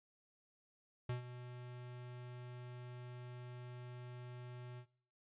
square tone with ADSR envelope, 123.47 Hz, B2, in tune, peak -37 dBFS, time 1.09-4.86 s, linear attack 5 ms, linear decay 120 ms, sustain -12 dB, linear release 78 ms, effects noise-tail reverb RT60 0.6 s tail -23 dB re dry + resampled to 8000 Hz

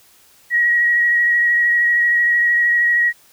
sine tone with vibrato, 1905 Hz, A#6, 37 cents sharp, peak -12 dBFS, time 0.5-3.13 s, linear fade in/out 50 ms, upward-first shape sine, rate 13 Hz, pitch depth 17 cents each way, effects white hiss -51 dBFS RMS until 3.32 s

